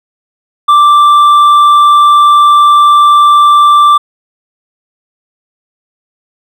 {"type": "tone with hard clipping", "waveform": "sine", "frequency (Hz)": 1174.7, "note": "D6", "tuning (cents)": 0, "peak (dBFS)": -3, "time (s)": [0.68, 3.98], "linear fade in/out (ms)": 10, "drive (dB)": 4, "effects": []}